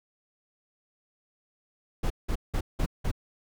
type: noise bursts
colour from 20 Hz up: brown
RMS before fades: -26 dBFS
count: 5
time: 2.03-3.115 s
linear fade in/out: 10 ms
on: 73 ms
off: 180 ms
effects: none